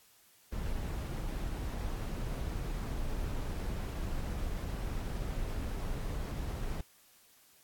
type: noise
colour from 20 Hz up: brown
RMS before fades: -36 dBFS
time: 0.52-6.81 s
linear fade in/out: 5 ms
effects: white hiss -63 dBFS RMS until 7.63 s + AAC 64 kbps